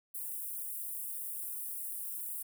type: high-pass noise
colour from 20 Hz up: white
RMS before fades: -40 dBFS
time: 0.14-2.43 s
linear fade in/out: 10 ms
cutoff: 9000 Hz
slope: 48 dB/octave
effects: none